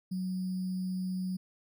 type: tone with sample-and-hold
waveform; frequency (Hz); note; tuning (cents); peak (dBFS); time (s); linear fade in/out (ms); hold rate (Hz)
sine; 185; F#3; 0; -31; 0.11-1.37; 10; 4900
effects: none